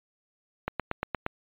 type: click train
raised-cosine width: 0.5 ms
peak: -13 dBFS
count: 6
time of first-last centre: 0.68-1.264 s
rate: 8.56 Hz
effects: resampled to 8000 Hz